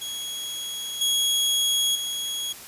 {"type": "tone with level steps", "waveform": "sawtooth", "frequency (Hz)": 3322, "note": "G#7", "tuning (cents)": 0, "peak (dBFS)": [-27, -17, -24], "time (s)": [0.01, 2.53], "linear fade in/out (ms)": 10, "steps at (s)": [1.01, 1.95], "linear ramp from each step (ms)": 5, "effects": ["white hiss -42 dBFS RMS until 2.67 s", "resampled to 32000 Hz"]}